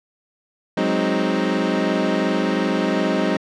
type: chord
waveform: 25% pulse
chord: Ab dominant seventh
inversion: third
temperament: equal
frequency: 185 / 207.7 / 261.6 / 311.1 Hz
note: Gb3 / Ab3 / C4 / Eb4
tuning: 0 / 0 / 0 / 0 cents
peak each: -20 dBFS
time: 0.77-3.37 s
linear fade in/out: 5 ms
effects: low-pass 4000 Hz 12 dB/octave